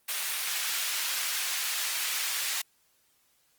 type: high-pass noise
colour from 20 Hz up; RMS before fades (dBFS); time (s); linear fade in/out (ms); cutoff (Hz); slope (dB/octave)
pink; -31; 0.08-2.62; 10; 1900; 12
effects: white hiss -68 dBFS RMS until 3.58 s + Opus 32 kbps